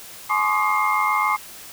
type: tone cluster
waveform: sine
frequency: 849 / 1040 / 1127 / 1228 / 2121 Hz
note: G#5 / C6 / C#6 / D#6 / C7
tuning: +38 / -11 / +28 / -23 / +23 cents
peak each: -24 dBFS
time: 0.29-1.37 s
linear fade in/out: 20 ms
effects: white hiss -40 dBFS RMS until 1.72 s